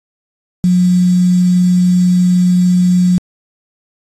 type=tone with quantisation; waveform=sine; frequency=179.9 Hz; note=F#3; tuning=48 cents flat; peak=-7 dBFS; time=0.64-3.18 s; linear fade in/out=0 ms; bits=5; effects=AAC 32 kbps